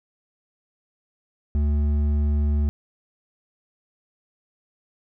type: tone with hard clipping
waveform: sine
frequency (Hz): 73.42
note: D2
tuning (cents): 0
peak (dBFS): -20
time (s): 1.55-2.69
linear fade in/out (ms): 0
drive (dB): 7
effects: none